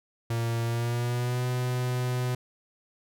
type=tone with pitch glide; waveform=45% pulse; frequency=116.1 to 125.15 Hz; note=A#2 to B2; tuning=-7 to +23 cents; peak=-26 dBFS; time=0.3-2.35 s; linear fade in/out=5 ms; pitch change=+130 cents; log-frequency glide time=0.63-1.45 s; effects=none